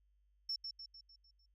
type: tone with echo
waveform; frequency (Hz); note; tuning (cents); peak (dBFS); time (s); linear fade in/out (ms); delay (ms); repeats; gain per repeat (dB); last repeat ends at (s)
sine; 5400; E8; +41; -35; 0.49-0.56; 5; 150; 6; -6; 1.46
effects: tanh soft clip ceiling -32 dBFS + added 50 Hz sine -70 dBFS peak until 1.54 s